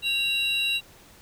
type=tone pair together; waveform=triangle; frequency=2763 / 3907 Hz; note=F7 / B7; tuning=-19 / -19 cents; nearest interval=tritone; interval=600 cents; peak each=-22 / -24 dBFS; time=0.02-0.81 s; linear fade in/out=50 ms; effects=tanh soft clip ceiling -17 dBFS + pink hiss -52 dBFS RMS until 1.21 s